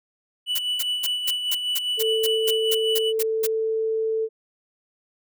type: tone with tremolo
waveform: triangle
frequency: 2964 Hz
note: F#7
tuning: 2 cents sharp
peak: -20 dBFS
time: 0.46-3.13 s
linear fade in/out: 50 ms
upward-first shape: sine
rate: 5 Hz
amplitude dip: 45%
type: noise bursts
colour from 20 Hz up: blue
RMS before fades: -25 dBFS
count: 13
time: 0.55-3.47 s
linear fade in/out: 10 ms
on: 40 ms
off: 200 ms
type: tone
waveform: sine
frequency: 443.1 Hz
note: A4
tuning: 12 cents sharp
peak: -21 dBFS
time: 1.97-4.29 s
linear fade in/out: 50 ms
effects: none